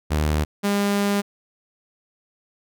sawtooth tone pair in turn, 76 / 202 Hz, D#2 / G#3, -40 / -48 cents, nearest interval octave + perfect fourth, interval 1692 cents, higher second, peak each -15 dBFS, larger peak neither, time 0.1-0.45 / 0.63-1.22 s, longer second, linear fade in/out 20 ms, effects none

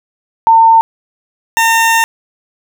sine / 20% pulse tone pair in turn, 905 / 910.2 Hz, A5 / A#5, +48 / -42 cents, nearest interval unison, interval 10 cents, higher second, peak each -3 dBFS, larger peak neither, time 0.47-0.81 / 1.57-2.04 s, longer second, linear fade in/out 0 ms, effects none

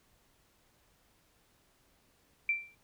sine tone with exponential decay, 2349 Hz, D7, in tune, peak -24 dBFS, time 2.49-2.75 s, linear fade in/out 2 ms, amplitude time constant 56 ms, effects pink hiss -69 dBFS RMS until 2.83 s

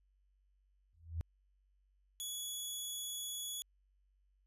sine tone with exponential growth, 82.41 Hz, E2, in tune, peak -32 dBFS, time 0.93-1.21 s, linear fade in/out 0 ms, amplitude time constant 59 ms
15% pulse tone, 3384 Hz, G#7, 32 cents sharp, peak -33 dBFS, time 2.2-3.62 s, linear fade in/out 0 ms
effects added 48 Hz sine -70 dBFS peak until 4.46 s + resampled to 32000 Hz

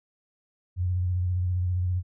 sine tone with vibrato, 90.2 Hz, F#2, 44 cents flat, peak -23 dBFS, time 0.76-2.03 s, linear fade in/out 50 ms, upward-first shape square, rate 15 Hz, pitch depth 30 cents each way, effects none

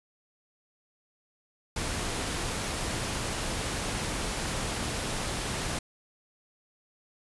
pink noise, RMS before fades -32 dBFS, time 1.76-5.79 s, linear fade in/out 5 ms, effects resampled to 24000 Hz

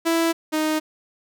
sawtooth tone pair in turn, 330.9 / 310.4 Hz, E4 / D#4, +7 / -4 cents, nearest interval minor second, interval 111 cents, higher first, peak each -14 / -16 dBFS, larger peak first, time 0.05-0.33 / 0.52-0.8 s, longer neither, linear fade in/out 20 ms, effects none

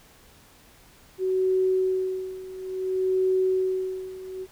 sine tone with tremolo, 374.8 Hz, F#4, 22 cents sharp, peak -19 dBFS, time 1.18-4.47 s, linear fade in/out 50 ms, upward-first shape sine, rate 0.58 Hz, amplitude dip 85%, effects pink hiss -54 dBFS RMS until 4.51 s

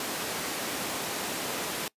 pink high-pass noise, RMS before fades -33 dBFS, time 0-1.88 s, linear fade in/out 2 ms, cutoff 240 Hz, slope 12 dB/octave, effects noise-tail reverb RT60 0.1 s tail -23 dB re dry + resampled to 32000 Hz

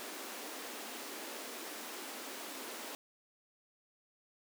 pink high-pass noise, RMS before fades -45 dBFS, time 0-2.95 s, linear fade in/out 0 ms, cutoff 240 Hz, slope 48 dB/octave, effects none

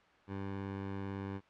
15% pulse tone, 98 Hz, G2, in tune, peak -32 dBFS, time 0.27-1.41 s, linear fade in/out 50 ms, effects white hiss -63 dBFS RMS until 1.49 s + low-pass 2000 Hz 12 dB/octave

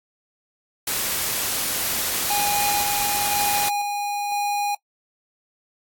white noise, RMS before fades -24 dBFS, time 0.87-3.69 s, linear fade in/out 5 ms
square tone with tremolo, 819 Hz, G#5, 24 cents flat, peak -22 dBFS, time 2.3-4.75 s, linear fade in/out 5 ms, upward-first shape square, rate 0.99 Hz, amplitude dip 25%
effects noise-tail reverb RT60 0.1 s tail -24 dB re dry + AAC 64 kbps

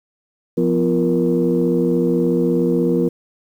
sine tone cluster, 174.4 / 251 / 344.8 / 469.2 Hz, F3 / B3 / F4 / A#4, -2 / +28 / -22 / +11 cents, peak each -19 dBFS, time 0.57-3.09 s, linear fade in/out 10 ms, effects tanh soft clip ceiling -6 dBFS + 8-bit

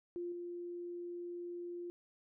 sine tone with level steps, 349.2 Hz, F4, in tune, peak -38 / -41 dBFS, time 0.16-1.9 s, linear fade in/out 0 ms, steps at 0.32 s, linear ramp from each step 2 ms, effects none

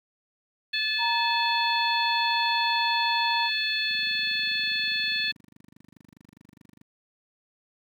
harmonic tone, 867 Hz, A5, 26 cents flat, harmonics 2 / 3 / 4 / 5, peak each -30 / -30 / -30 / -30 dBFS, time 0.73-5.32 s, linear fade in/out 10 ms
sine tone, 932 Hz, A#5, 1 cent flat, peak -25 dBFS, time 0.98-3.5 s, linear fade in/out 50 ms
click train, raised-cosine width 5 ms, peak -29 dBFS, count 73, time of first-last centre 3.91-6.813 s, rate 24.8 Hz
effects high-pass 300 Hz 12 dB/octave + 9-bit

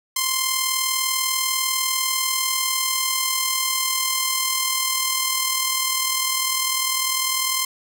5% pulse tone with amplitude modulation, 1046.5 Hz, C6, in tune, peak -6 dBFS, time 0.16-7.65 s, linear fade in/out 5 ms, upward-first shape sine, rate 40.1 Hz, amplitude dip 40%, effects none

